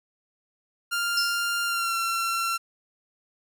sawtooth tone with pitch glide, 1396.9 to 1357.9 Hz, F6 to F6, 0 to -49 cents, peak -21 dBFS, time 0.91-2.58 s, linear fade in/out 20 ms, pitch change -49 cents, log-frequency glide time 1.65-1.95 s
sine tone with exponential decay, 5274 Hz, E8, in tune, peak -20 dBFS, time 1.17-1.54 s, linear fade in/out 5 ms, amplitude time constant 80 ms
effects none

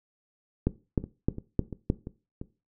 two click trains, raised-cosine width 3 ms, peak -23 / -10 dBFS, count 5 / 5, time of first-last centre 1.04-2.415 / 0.67-1.901 s, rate 2.91 / 3.25 Hz, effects noise-tail reverb RT60 0.3 s tail -17 dB re dry

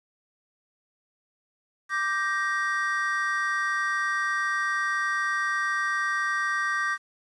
triangle chord, G minor, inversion second, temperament just, 1176 / 1568 / 1881.6 Hz, D6 / G6 / Bb6, +2 / 0 / +16 cents, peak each -27 dBFS, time 1.89-6.98 s, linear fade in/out 50 ms, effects resampled to 22050 Hz + 9-bit

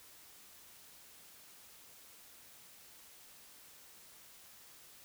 silence, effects white hiss -58 dBFS RMS until 5.04 s

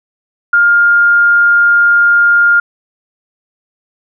sine tone, 1409 Hz, F6, 15 cents sharp, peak -5 dBFS, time 0.53-2.6 s, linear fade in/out 5 ms, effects none

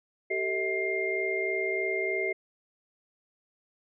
sine tone cluster, 385.9 / 449.1 / 640 / 2111 Hz, G4 / A4 / D#5 / C7, -27 / +35 / +49 / +15 cents, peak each -31 / -36 / -35 / -30 dBFS, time 0.3-2.33 s, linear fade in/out 10 ms, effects none

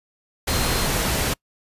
sine tone in noise, 4186 Hz, C8, in tune, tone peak -31 dBFS, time 0.48-0.87 s, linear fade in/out 10 ms, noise pink, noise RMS -22 dBFS, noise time 0.47-1.34 s, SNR -12 dB, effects noise-tail reverb RT60 0.1 s tail -26 dB re dry + resampled to 32000 Hz

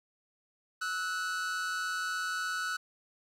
45% pulse tone pair together, 1303.3 / 1480 Hz, E6 / F#6, -20 / 0 cents, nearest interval major second, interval 220 cents, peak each -37 / -33 dBFS, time 0.81-2.77 s, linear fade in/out 10 ms, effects low-pass 9000 Hz 12 dB/octave + 11-bit

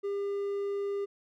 triangle tone, 401.2 Hz, G4, 40 cents sharp, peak -28 dBFS, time 0.03-1.06 s, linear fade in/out 20 ms, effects none

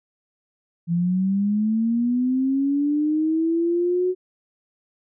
sine linear sweep, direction up, 167 to 370 Hz, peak -18 dBFS, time 0.87-4.15 s, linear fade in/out 50 ms, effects none

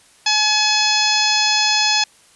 harmonic tone with a mistuned harmonic, 851 Hz, G#5, 42 cents sharp, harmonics 1 / 2 / 3 / 4 / 5 / 6 / 7 / 8, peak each -22 / -25 / -21 / -22 / -22 / -19 / -26 / -28 dBFS, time 0.26-2.04 s, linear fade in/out 5 ms, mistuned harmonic 7, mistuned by +77 cents, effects white hiss -51 dBFS RMS until 2.35 s + resampled to 24000 Hz

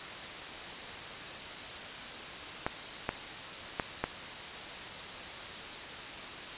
clicks, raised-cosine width 0.5 ms, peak -14 dBFS, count 4, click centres 2.665 / 3.091 / 3.798 / 4.04 s, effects white hiss -41 dBFS RMS until 6.57 s + resampled to 8000 Hz

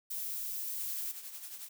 violet noise, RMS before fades -38 dBFS, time 0.1-1.12 s, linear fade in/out 10 ms
blue noise with tremolo, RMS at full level -43 dBFS, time 0.79-1.69 s, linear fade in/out 10 ms, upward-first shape triangle, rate 11 Hz, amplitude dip 60%
effects none

